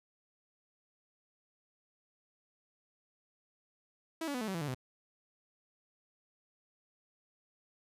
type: tone with pitch steps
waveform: sawtooth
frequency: 325.1 / 284.7 / 249.2 / 218.2 / 191.09 / 167.31 / 146.5 / 128.27 Hz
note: E4 / C#4 / B3 / A3 / G3 / E3 / D3 / C3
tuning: -24 / +46 / +16 / -14 / -44 / +26 / -4 / -34 cents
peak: -31 dBFS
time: 4.21-4.746 s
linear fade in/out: 5 ms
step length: 67 ms
effects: resampled to 32000 Hz